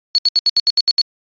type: tone bursts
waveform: sine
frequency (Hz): 4398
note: C#8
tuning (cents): -14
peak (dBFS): -9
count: 9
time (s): 0.15-1.014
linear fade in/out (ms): 0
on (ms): 32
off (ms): 72
effects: resampled to 11025 Hz